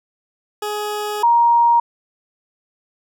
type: tone pair in turn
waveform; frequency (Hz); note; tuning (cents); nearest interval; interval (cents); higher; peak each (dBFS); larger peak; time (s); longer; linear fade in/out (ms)
20% pulse / sine; 418.9 / 940.4; G#4 / A#5; +15 / +15; octave + major second; 1400; second; -17 / -10; second; 0.62-1.23 / 1.23-1.8; first; 5
effects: none